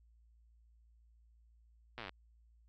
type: slowing click train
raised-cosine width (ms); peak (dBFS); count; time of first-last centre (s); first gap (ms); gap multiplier
0.3; -28; 13; 1.98-2.094; 8; 1.03
effects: added 57 Hz sine -63 dBFS peak until 2.68 s + low-pass 5000 Hz 12 dB/octave